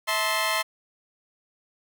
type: chord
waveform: 15% pulse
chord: A minor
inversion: second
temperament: equal with one note detuned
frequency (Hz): 647.6 / 880 / 1046.5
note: E5 / A5 / C6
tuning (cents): -31 / 0 / 0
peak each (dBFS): -22 / -24 / -19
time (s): 0.07-0.63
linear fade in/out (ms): 20
effects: none